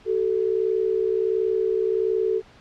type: tone pair together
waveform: sine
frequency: 378.6 / 440 Hz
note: F#4 / A4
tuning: +40 / 0 cents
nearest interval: minor third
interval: 260 cents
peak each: -23 / -22 dBFS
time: 0.05-2.42 s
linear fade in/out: 50 ms
effects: pink hiss -51 dBFS RMS until 2.6 s + low-pass 4000 Hz 12 dB/octave